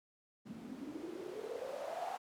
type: noise with band-pass filter sweep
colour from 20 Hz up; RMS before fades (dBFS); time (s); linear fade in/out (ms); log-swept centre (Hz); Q
white; -44; 0.45-2.18; 20; 200 to 790; 9.8
effects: none